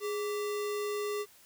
sine tone with sample-and-hold, 415.5 Hz, G#4, 1 cent sharp, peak -31 dBFS, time 0-1.26 s, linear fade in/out 50 ms, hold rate 1575 Hz, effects white hiss -59 dBFS RMS until 1.45 s

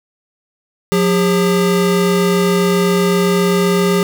square tone pair together, 179.65 / 403.3 Hz, F3 / G4, +49 / +49 cents, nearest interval octave + major second, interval 1400 cents, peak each -15 dBFS, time 0.92-4.03 s, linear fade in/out 0 ms, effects none

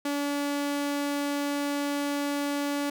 sawtooth tone, 286.4 Hz, D4, 43 cents flat, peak -23 dBFS, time 0.05-2.9 s, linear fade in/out 5 ms, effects none

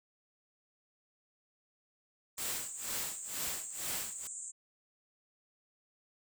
pink band-pass noise, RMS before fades -44 dBFS, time 2.37-4.52 s, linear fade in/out 20 ms, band 7100 to 8300 Hz, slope 96 dB/octave
white noise with tremolo, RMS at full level -37 dBFS, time 2.38-4.27 s, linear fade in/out 0 ms, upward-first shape sine, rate 2.1 Hz, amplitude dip 95%
effects none

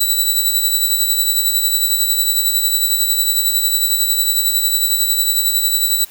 10% pulse tone with tremolo, 3951 Hz, B7, in tune, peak -4 dBFS, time 0-6.05 s, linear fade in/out 10 ms, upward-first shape sine, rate 11 Hz, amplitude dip 45%, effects white hiss -42 dBFS RMS until 6.1 s

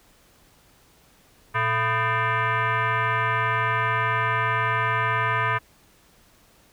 sine tone with frequency modulation, 116.54 Hz, A#2, in tune, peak -20 dBFS, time 1.54-5.59 s, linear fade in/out 20 ms, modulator 557 Hz, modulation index 3.4, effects pink hiss -57 dBFS RMS until 6.72 s

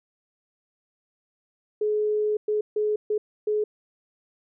sine tone bursts at uneven times, 423.6 Hz, G#4, 34 cents sharp, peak -21 dBFS, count 5, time 1.81-2.37 / 2.48-2.61 / 2.76-2.96 / 3.1-3.18 / 3.47-3.64 s, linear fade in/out 5 ms, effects none

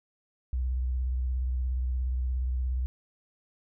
sine tone with vibrato, 63.1 Hz, B1, 38 cents sharp, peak -26 dBFS, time 0.53-2.86 s, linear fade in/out 0 ms, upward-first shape triangle, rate 17 Hz, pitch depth 84 cents each way, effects none

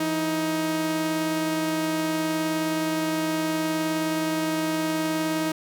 sawtooth tone pair together, 166.99 / 314.7 Hz, E3 / D#4, +23 / +20 cents, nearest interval major seventh, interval 1097 cents, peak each -29 / -20 dBFS, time 0-5.52 s, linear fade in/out 5 ms, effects none

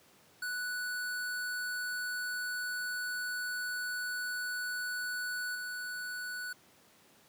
square tone with level steps, 1480 Hz, F#6, in tune, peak -35 / -38 dBFS, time 0.42-6.53 s, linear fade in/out 5 ms, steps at 5.55 s, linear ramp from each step 2 ms, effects pink hiss -62 dBFS RMS until 7.28 s + high-pass 150 Hz 12 dB/octave

